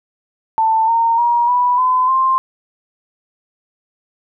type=tone with pitch steps; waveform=sine; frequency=889 / 919.3 / 950.6 / 983 / 1016.5 / 1051.1 Hz; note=A5 / A#5 / A#5 / B5 / B5 / C6; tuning=+18 / -24 / +34 / -8 / +50 / +8 cents; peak=-11 dBFS; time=0.58-2.38 s; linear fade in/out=0 ms; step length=300 ms; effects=none